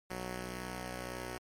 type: tone pair together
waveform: 5% pulse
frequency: 61.8 / 185 Hz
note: B1 / F#3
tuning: +2 / 0 cents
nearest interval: octave + perfect fifth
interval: 1898 cents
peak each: -30 / -32 dBFS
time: 0.1-1.38 s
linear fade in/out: 5 ms
effects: MP3 64 kbps